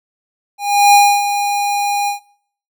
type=tone with ADSR envelope; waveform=square; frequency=814 Hz; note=G#5; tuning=35 cents flat; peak=-5 dBFS; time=0.58-2.2 s; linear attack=360 ms; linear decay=280 ms; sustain=-10 dB; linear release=120 ms; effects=noise-tail reverb RT60 0.6 s tail -21 dB re dry